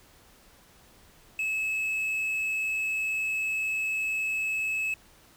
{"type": "tone with quantisation", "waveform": "triangle", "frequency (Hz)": 2591, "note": "E7", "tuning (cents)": -30, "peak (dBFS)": -25, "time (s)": [1.39, 4.94], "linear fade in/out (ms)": 2, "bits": 8, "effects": ["pink hiss -57 dBFS RMS until 5.36 s"]}